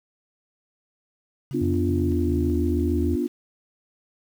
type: tone bursts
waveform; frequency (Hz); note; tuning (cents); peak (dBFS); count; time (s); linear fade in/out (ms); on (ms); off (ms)
sine; 136.4; C#3; -28; -31; 3; 1.51-2.5; 0; 230; 150
type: chord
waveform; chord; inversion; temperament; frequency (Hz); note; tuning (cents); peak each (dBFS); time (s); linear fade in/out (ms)
sine; B diminished; none; equal; 246.9 / 293.7 / 349.2; B3 / D4 / F4; 0 / 0 / 0; -26; 1.53-3.28; 20
type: tone with pitch glide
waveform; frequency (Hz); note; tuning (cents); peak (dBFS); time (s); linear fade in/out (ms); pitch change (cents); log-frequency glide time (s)
sine; 90.1 to 80.73; F#2 to E2; -45 to -36; -23; 1.61-3.16; 10; -191; 1.87-2.31
effects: tanh soft clip ceiling -8 dBFS + 8-bit